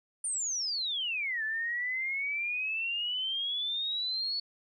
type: exponential two-way sweep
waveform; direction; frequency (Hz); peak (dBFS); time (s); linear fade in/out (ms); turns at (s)
sine; down then up; 9250 to 1731 to 4450; -30; 0.24-4.4; 5; 1.43
effects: 12-bit